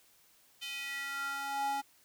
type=tone with high-pass filter sweep; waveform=square; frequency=277.7 Hz; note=C#4; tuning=3 cents sharp; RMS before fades=-37 dBFS; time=0.61-1.82 s; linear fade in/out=20 ms; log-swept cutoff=3000 to 670 Hz; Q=3.9; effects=white hiss -65 dBFS RMS until 2.04 s